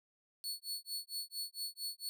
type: tone with tremolo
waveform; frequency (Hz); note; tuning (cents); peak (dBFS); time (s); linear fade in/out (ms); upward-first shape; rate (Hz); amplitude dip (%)
sawtooth; 4413; C#8; -9; -34; 0.44-2.09; 0; sine; 4.4; 100
effects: none